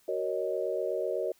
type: chord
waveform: sine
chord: D# minor seventh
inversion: first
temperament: equal with one note detuned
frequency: 374.1 / 466.2 / 554.4 / 622.3 Hz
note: F#4 / A#4 / C#5 / D#5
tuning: +19 / 0 / 0 / 0 cents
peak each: -34 dBFS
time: 0.08-1.32 s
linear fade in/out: 5 ms
effects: white hiss -65 dBFS RMS until 1.39 s